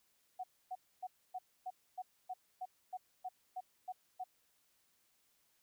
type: tone bursts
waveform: sine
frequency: 740 Hz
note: F#5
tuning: in tune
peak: -39 dBFS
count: 13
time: 0.39-4.241 s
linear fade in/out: 10 ms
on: 47 ms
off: 270 ms
effects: white hiss -75 dBFS RMS until 5.62 s